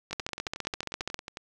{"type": "two click trains", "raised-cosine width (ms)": 0.2, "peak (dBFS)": [-21, -14], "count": [15, 16], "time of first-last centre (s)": [[0.11, 1.371], [0.13, 1.144]], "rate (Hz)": [11.1, 14.8], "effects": []}